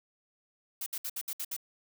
blue noise bursts, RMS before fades -36 dBFS, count 7, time 0.81-1.565 s, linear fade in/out 5 ms, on 53 ms, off 64 ms, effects none

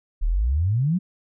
sine exponential sweep, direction up, 34.26 to 192.7 Hz, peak -18 dBFS, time 0.21-0.99 s, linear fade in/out 20 ms, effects none

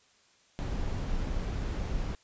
brown noise, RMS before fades -32 dBFS, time 0.59-2.15 s, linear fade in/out 0 ms, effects white hiss -64 dBFS RMS until 2.23 s + resampled to 16000 Hz

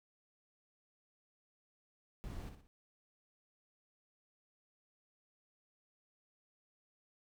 brown noise with echo, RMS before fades -44 dBFS, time 2.24-2.49 s, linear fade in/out 0 ms, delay 60 ms, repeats 3, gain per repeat -7 dB, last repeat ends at 2.67 s, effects none

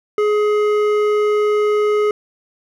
sine tone with hard clipping, 420.1 Hz, G#4, 20 cents sharp, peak -15 dBFS, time 0.18-2.11 s, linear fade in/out 2 ms, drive 10 dB, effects none

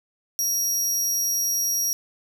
sawtooth tone, 5670 Hz, F8, 25 cents sharp, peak -19 dBFS, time 0.39-1.93 s, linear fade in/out 0 ms, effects none

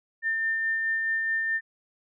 sine tone with tremolo, 1800 Hz, A6, 39 cents sharp, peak -23 dBFS, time 0.22-1.61 s, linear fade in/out 50 ms, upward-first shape sine, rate 4.7 Hz, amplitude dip 25%, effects none

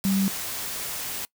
sine tone in noise, 194.6 Hz, G3, 12 cents flat, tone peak -20 dBFS, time 0.05-0.28 s, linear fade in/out 0 ms, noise white, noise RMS -32 dBFS, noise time 0.04-1.25 s, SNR +9 dB, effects noise-tail reverb RT60 0.1 s tail -23 dB re dry

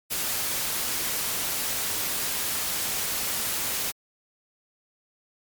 white noise, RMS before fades -28 dBFS, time 0.1-3.92 s, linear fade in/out 20 ms, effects MP3 96 kbps

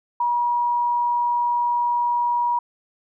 sine tone, 960 Hz, B5, 49 cents flat, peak -18 dBFS, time 0.2-2.59 s, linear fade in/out 5 ms, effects none

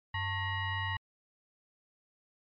sine tone with frequency modulation, 898 Hz, A5, 35 cents sharp, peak -31 dBFS, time 0.14-0.97 s, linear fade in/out 5 ms, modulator 994 Hz, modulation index 1.7, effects MP3 48 kbps

